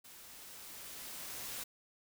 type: noise with level ramp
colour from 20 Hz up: white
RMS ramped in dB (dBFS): -55 to -42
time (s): 0.04-1.64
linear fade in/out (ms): 10
effects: none